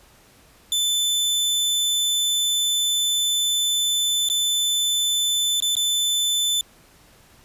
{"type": "tone with dropouts", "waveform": "sawtooth", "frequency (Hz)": 3520, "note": "A7", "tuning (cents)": 0, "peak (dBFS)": -16, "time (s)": [0.72, 6.61], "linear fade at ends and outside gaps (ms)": 1, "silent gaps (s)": [[4.288, 4.299], [5.602, 5.623], [5.753, 5.767]], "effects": ["pink hiss -53 dBFS RMS until 7.44 s", "resampled to 32000 Hz"]}